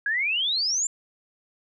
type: exponential sweep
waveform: sine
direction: up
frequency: 1612 to 7400 Hz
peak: -22 dBFS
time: 0.06-0.87 s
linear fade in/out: 2 ms
effects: none